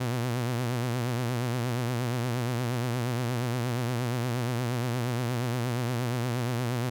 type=tone with vibrato; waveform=sawtooth; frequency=121.8 Hz; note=B2; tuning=24 cents flat; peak=-23 dBFS; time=0-6.9 s; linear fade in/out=10 ms; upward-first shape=triangle; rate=8.5 Hz; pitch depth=110 cents each way; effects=none